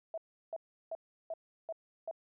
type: tone bursts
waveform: sine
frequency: 653 Hz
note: E5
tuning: 17 cents flat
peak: -36 dBFS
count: 6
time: 0.14-2.112 s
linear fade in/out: 2 ms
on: 37 ms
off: 350 ms
effects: none